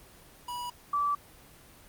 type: tone pair in turn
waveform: square / sine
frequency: 974 / 1158.3 Hz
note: B5 / D6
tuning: -24 / -24 cents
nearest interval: minor third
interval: 300 cents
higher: second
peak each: -35 / -25 dBFS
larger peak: second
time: 0.48-0.7 / 0.93-1.15 s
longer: neither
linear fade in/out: 5 ms
effects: pink hiss -54 dBFS RMS until 1.88 s + Opus 24 kbps